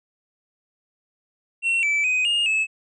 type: tone with pitch steps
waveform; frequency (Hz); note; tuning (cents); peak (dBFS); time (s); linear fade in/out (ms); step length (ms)
triangle; 2720 / 2314 / 2507 / 2838 / 2597; F7 / D7 / D#7 / F7 / E7; -46 / -26 / +12 / +27 / -26; -17; 1.62-2.67; 50; 210
effects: resampled to 22050 Hz